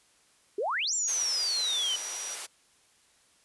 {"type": "exponential two-way sweep", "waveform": "sine", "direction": "up then down", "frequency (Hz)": [370, 7459, 2968], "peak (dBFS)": -27, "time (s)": [0.58, 1.96], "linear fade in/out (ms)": 5, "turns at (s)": 0.94}
{"type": "tone", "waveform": "sine", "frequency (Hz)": 5800, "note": "F#8", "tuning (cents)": -35, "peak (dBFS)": -36, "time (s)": [0.87, 2.36], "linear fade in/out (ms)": 20}
{"type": "high-pass noise", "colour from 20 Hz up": "white", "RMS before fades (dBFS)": -37, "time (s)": [1.07, 2.47], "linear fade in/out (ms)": 20, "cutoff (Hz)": 380, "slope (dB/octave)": 24}
{"effects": ["white hiss -64 dBFS RMS until 3.44 s", "resampled to 24000 Hz"]}